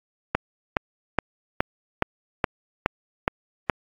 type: click train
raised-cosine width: 0.5 ms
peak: -4 dBFS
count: 9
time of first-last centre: 0.35-3.697 s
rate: 2.39 Hz
effects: AAC 48 kbps